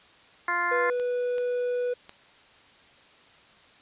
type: harmonic tone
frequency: 349.2 Hz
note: F4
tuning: in tune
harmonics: 1 / 2 / 3 / 4 / 5 / 6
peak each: -40 / -36 / -28 / -31 / -29 / -33 dBFS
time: 0.48-0.9 s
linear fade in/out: 2 ms
type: tone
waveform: triangle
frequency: 491.5 Hz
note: B4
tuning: 8 cents flat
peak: -23 dBFS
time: 0.71-1.94 s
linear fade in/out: 10 ms
type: clicks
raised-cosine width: 0.2 ms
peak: -25 dBFS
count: 3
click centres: 0.998 / 1.382 / 2.094 s
effects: white hiss -55 dBFS RMS until 3.81 s + resampled to 8000 Hz